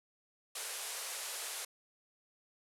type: band-pass noise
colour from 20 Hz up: white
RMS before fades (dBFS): -42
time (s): 0.55-1.65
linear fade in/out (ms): 5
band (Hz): 410 to 12000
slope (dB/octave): 48
effects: none